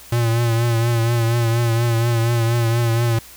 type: tone with vibrato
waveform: square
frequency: 116.54 Hz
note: A#2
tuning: in tune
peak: -16 dBFS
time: 0.12-3.19 s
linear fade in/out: 5 ms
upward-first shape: triangle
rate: 4.2 Hz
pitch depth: 51 cents each way
effects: added 60 Hz sine -51 dBFS peak until 3.36 s + white hiss -42 dBFS RMS until 3.36 s